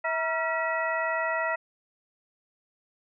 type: tone cluster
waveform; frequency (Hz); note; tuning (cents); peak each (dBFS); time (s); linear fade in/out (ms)
sine; 649 / 948 / 1369 / 1933 / 2557; E5 / A#5 / F6 / B6 / D#7; -27 / +29 / -35 / -38 / +47; -30 / -33 / -32 / -30 / -39; 0.04-1.56; 10
effects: none